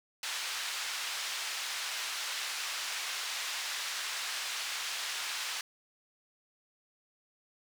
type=band-pass noise; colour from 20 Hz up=white; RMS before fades=-37 dBFS; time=0.23-5.61 s; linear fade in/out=2 ms; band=1100 to 5100 Hz; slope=12 dB/octave; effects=none